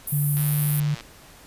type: high-pass noise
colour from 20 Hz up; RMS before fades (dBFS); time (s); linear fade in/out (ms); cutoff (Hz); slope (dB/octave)
white; -26; 0.07-0.8; 5; 10000; 48
type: tone with pitch glide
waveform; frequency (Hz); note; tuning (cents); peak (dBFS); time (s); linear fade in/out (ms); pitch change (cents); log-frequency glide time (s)
sine; 145.2 to 147.65; D3 to D3; -19 to +10; -20; 0.12-0.95; 10; +29; 0.36-0.41
type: click train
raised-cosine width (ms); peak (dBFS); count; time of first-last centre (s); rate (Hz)
0.2; -21; 75; 0.37-1.008; 116
effects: pink hiss -48 dBFS RMS until 1.46 s + resampled to 32000 Hz